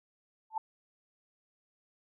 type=tone with exponential growth; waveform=sine; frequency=881 Hz; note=A5; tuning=2 cents sharp; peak=-26 dBFS; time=0.5-0.58 s; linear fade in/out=5 ms; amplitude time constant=17 ms; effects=none